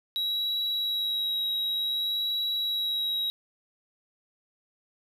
triangle tone with vibrato, 3864 Hz, B7, 39 cents flat, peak -25 dBFS, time 0.16-3.3 s, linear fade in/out 0 ms, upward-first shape sine, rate 0.55 Hz, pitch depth 13 cents each way, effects none

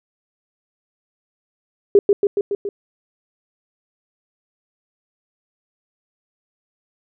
sine tone with echo, 403.7 Hz, G#4, 49 cents flat, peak -6 dBFS, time 1.95-1.99 s, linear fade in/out 2 ms, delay 140 ms, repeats 5, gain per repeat -3 dB, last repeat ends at 2.69 s, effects none

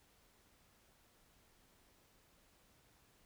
silence, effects pink hiss -70 dBFS RMS until 3.25 s

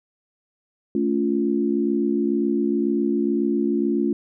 sine chord, A augmented, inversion none, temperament equal with one note detuned, 220 / 282 / 349.2 Hz, A3 / C#4 / E#4, 0 / +30 / 0 cents, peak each -23 dBFS, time 0.95-4.13 s, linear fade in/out 2 ms, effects none

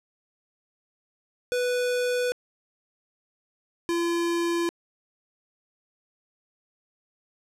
square tone pair in turn, 493.9 / 341 Hz, B4 / F4, 0 / -41 cents, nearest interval tritone, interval 641 cents, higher first, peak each -24 dBFS, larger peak neither, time 1.52-2.32 / 3.89-4.69 s, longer neither, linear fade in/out 0 ms, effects low-pass 11000 Hz 12 dB/octave

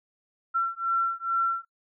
sine beating tone pair, 1354 / 1356.3 Hz, E6 / E6, +46 / +49 cents, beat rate 2.3 Hz, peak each -27 dBFS, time 0.54-1.65 s, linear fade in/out 20 ms, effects noise-tail reverb RT60 0.1 s tail -23 dB re dry

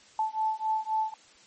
sine beating tone pair, 872 / 875.8 Hz, A5 / A5, -16 / -8 cents, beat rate 3.8 Hz, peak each -29 dBFS, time 0.19-1.14 s, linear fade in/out 2 ms, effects white hiss -56 dBFS RMS until 1.46 s + MP3 32 kbps

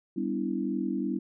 sine chord, E minor seventh, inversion first, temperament equal with one note detuned, 196 / 246.9 / 286.8 / 329.6 Hz, G3 / B3 / D4 / E4, 0 / 0 / -41 / 0 cents, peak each -33 dBFS, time 0.16-1.19 s, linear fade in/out 10 ms, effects none

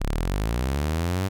sawtooth linear sweep, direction up, 30.87 to 98 Hz, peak -19 dBFS, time 0-1.29 s, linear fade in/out 20 ms, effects none

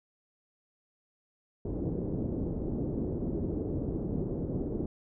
white low-pass noise, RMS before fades -33 dBFS, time 1.65-4.86 s, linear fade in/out 5 ms, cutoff 390 Hz, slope 24 dB/octave, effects none

